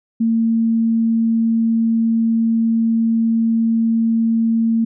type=tone; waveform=sine; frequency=227.1 Hz; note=A#3; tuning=45 cents flat; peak=-13 dBFS; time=0.2-4.85 s; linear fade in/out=10 ms; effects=none